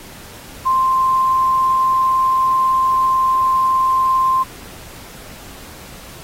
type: tone with quantisation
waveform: sine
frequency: 1047 Hz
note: C6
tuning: 1 cent sharp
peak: -12 dBFS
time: 0.65-4.44 s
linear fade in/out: 20 ms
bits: 7
effects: pink hiss -38 dBFS RMS until 6.23 s + AAC 48 kbps